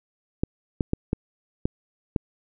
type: clicks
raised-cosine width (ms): 3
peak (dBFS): -9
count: 6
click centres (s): 0.435 / 0.808 / 0.934 / 1.131 / 1.655 / 2.162
effects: none